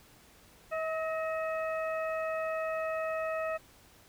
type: harmonic tone with a mistuned harmonic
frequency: 640 Hz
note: D#5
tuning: 49 cents sharp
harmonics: 1 / 2 / 3 / 4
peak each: -32 / -38 / -42 / -44 dBFS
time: 0.71-3.58 s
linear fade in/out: 20 ms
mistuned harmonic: 3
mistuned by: -44 cents
effects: pink hiss -59 dBFS RMS until 4.08 s